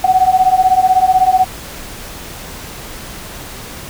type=beating tone pair; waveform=sine; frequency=740 / 756 Hz; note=F#5 / F#5; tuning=0 / +37 cents; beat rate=16 Hz; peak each=-11 dBFS; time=0.04-1.45 s; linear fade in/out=5 ms; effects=pink hiss -30 dBFS RMS until 3.89 s